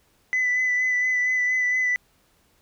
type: tone with vibrato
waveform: sine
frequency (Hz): 2000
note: B6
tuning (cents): +21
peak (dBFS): -18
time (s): 0.33-1.96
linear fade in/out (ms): 0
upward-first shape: sine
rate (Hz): 4.3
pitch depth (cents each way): 20
effects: tanh soft clip ceiling -17 dBFS + pink hiss -63 dBFS RMS until 2.61 s